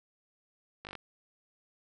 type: slowing click train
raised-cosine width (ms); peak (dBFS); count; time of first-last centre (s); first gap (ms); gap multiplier
0.3; -26; 6; 0.85-0.953; 19; 1.04
effects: none